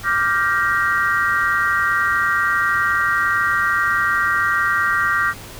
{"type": "chord", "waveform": "sine", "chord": "G minor seventh", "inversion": "second", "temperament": "equal with one note detuned", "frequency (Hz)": [1174.7, 1396.9, 1568, 1889.6], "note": ["D6", "F6", "G6", "Bb6"], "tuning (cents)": [0, 0, 0, 23], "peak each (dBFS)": -21, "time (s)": [0.03, 5.34], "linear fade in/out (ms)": 50, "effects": ["added 103 Hz sine -42 dBFS peak until 5.59 s", "pink hiss -37 dBFS RMS until 5.59 s"]}